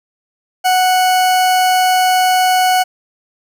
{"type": "tone", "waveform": "40% pulse", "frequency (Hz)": 739, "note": "F#5", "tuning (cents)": -2, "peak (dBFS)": -9, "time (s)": [0.64, 2.84], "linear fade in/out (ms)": 20, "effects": []}